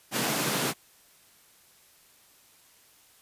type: high-pass noise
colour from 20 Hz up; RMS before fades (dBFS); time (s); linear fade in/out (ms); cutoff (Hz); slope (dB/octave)
pink; -28; 0.11-0.74; 50; 120; 96
effects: white hiss -59 dBFS RMS until 3.21 s + resampled to 32000 Hz